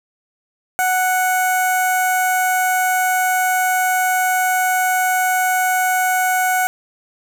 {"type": "tone with notch filter", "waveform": "15% pulse", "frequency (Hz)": 740, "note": "F#5", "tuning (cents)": 0, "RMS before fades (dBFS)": -17, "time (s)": [0.79, 6.67], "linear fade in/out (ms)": 0, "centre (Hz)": 3400, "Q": 0.53, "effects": []}